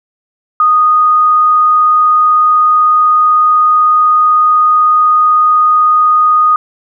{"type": "tone", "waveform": "sine", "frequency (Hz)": 1238, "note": "D#6", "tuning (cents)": -9, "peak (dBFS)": -5, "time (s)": [0.6, 6.56], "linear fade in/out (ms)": 2, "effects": []}